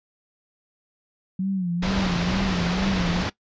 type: tone with vibrato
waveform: sine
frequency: 183.1 Hz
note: F#3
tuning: 18 cents flat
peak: -22 dBFS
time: 1.39-3.23 s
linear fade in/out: 5 ms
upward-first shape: sine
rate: 2.2 Hz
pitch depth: 110 cents each way
type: low-pass noise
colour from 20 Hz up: pink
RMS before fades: -27 dBFS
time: 1.82-3.3 s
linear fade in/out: 10 ms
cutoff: 5100 Hz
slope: 24 dB/octave
effects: noise-tail reverb RT60 0.1 s tail -19 dB re dry + resampled to 16000 Hz